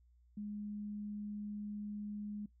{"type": "tone", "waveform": "sine", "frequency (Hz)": 207.7, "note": "G#3", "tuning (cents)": 0, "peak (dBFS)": -40, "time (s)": [0.37, 2.46], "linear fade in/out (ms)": 5, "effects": ["noise-tail reverb RT60 0.1 s tail -18 dB re dry", "added 60 Hz sine -64 dBFS peak until 2.6 s"]}